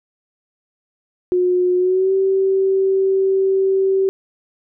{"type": "tone with pitch glide", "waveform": "sine", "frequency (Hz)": [361.2, 384.9], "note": ["F#4", "G4"], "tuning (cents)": [-42, -32], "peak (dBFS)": -13, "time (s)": [1.32, 4.09], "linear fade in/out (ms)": 0, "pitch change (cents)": 110, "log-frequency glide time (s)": [1.77, 2.13], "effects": []}